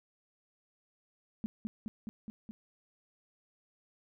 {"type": "tone with echo", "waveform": "sine", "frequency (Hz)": 217.9, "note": "A3", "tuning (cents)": -17, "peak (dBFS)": -31, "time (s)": [1.44, 1.46], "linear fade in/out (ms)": 0, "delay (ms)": 210, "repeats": 5, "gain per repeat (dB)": -2, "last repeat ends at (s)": 2.51, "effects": []}